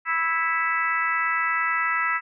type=harmonic tone with a mistuned harmonic; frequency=328.8 Hz; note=E4; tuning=4 cents flat; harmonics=3 / 4 / 5 / 6 / 7 / 8; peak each=-32 / -25 / -30 / -25 / -37 / -33 dBFS; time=0.05-2.21 s; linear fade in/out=50 ms; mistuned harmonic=7; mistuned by=-53 cents; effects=none